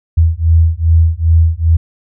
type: beating tone pair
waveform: sine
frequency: 80.8 / 83.3 Hz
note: E2 / E2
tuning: -34 / +19 cents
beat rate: 2.5 Hz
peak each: -10 dBFS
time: 0.17-1.77 s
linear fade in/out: 10 ms
effects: none